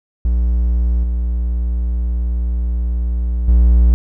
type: tone with level steps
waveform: triangle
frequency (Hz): 59.3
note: A#1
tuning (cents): +30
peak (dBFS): -10 / -13 / -5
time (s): 0.25-3.94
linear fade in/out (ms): 0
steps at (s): 1.03 / 3.48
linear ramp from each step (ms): 5
effects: none